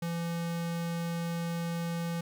square tone, 169 Hz, E3, 43 cents sharp, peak -32 dBFS, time 0.02-2.21 s, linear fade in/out 5 ms, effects 12-bit

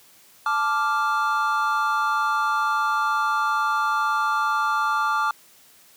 triangle chord, D minor, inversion second, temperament equal with one note detuned, 873.9 / 1174.7 / 1396.9 Hz, A5 / D6 / F6, -12 / 0 / 0 cents, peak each -24 / -21 / -23 dBFS, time 0.46-5.31 s, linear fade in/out 2 ms, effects white hiss -53 dBFS RMS until 5.96 s + high-pass 80 Hz 12 dB/octave

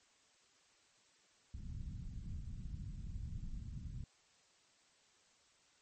pink low-pass noise, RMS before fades -45 dBFS, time 1.54-4.04 s, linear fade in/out 2 ms, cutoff 170 Hz, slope 24 dB/octave, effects white hiss -70 dBFS RMS until 5.81 s + MP3 32 kbps

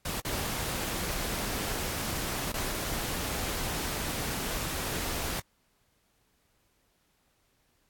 pink noise with dropouts, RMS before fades -33 dBFS, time 0.05-5.4 s, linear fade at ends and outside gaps 5 ms, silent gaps 0.203-0.248 / 2.521-2.539 s, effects pink hiss -71 dBFS RMS until 7.89 s + AAC 64 kbps

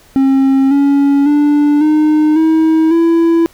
triangle tone with pitch steps, 269.1 / 280.9 / 293.1 / 305.9 / 319.3 / 333.2 Hz, C4 / C#4 / D4 / D#4 / D#4 / E4, +49 / +23 / -3 / -29 / +45 / +19 cents, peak -5 dBFS, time 0.16-3.46 s, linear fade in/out 0 ms, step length 550 ms, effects pink hiss -45 dBFS RMS until 3.53 s

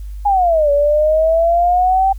sine exponential two-way sweep, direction down then up, 833 to 568 to 782 Hz, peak -10 dBFS, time 0.25-2.13 s, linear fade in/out 10 ms, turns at 0.71 s, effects added 50 Hz sine -25 dBFS peak until 2.18 s + white hiss -54 dBFS RMS until 2.18 s

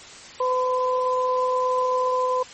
sine tone pair together, 507 / 1014 Hz, B4 / B5, +45 / +45 cents, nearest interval octave, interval 1200 cents, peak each -22 dBFS, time 0.4-2.43 s, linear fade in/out 5 ms, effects white hiss -42 dBFS RMS until 2.53 s + MP3 32 kbps

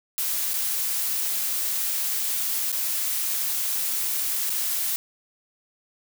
blue noise with dropouts, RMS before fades -26 dBFS, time 0.18-4.96 s, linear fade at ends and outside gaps 0 ms, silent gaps 0.534-0.54 / 2.718-2.727 / 4.496-4.502 s, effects none

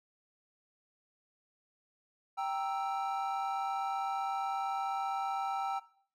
triangle chord, E diminished, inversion first, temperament equal, 784 / 932.3 / 1318.5 Hz, G5 / Bb5 / E6, 0 / 0 / 0 cents, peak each -32 / -38 / -37 dBFS, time 2.37-5.8 s, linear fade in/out 20 ms, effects noise-tail reverb RT60 0.5 s tail -17 dB re dry

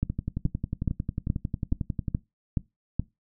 two click trains, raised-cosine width 5 ms, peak -12 / -16 dBFS, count 8 / 23, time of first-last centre 0.03-2.996 / 0.1-2.082 s, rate 2.36 / 11.1 Hz, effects noise-tail reverb RT60 0.2 s tail -20 dB re dry

